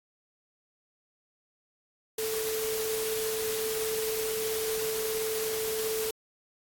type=tone in noise; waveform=sine; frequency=440 Hz; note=A4; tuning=in tune; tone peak=-30 dBFS; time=2.18-6.11 s; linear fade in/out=5 ms; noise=white; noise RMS=-35 dBFS; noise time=2.18-6.11 s; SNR=+2 dB; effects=AAC 64 kbps